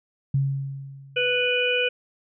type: tone with exponential decay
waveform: sine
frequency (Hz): 137.3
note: C#3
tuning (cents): -16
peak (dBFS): -17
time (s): 0.34-1.49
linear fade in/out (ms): 5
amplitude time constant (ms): 250
type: harmonic tone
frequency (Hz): 493.9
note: B4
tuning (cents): 0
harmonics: 1 / 3 / 5 / 6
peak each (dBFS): -24 / -29 / -24 / -27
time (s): 1.16-1.89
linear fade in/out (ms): 10
effects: none